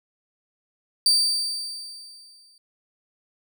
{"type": "tone with exponential decay", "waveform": "35% pulse", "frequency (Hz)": 4642, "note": "D8", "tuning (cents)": -21, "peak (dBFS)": -13, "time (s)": [1.06, 2.58], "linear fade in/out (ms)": 2, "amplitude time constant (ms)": 330, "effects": []}